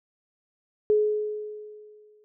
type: tone with exponential decay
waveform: sine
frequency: 423.3 Hz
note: G#4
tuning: 33 cents sharp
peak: -16 dBFS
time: 0.9-2.24 s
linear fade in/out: 0 ms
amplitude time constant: 290 ms
effects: none